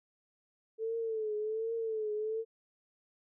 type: tone with vibrato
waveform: sine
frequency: 440 Hz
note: A4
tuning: in tune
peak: -32 dBFS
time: 0.78-2.45 s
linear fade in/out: 50 ms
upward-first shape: triangle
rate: 1.3 Hz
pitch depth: 81 cents each way
effects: none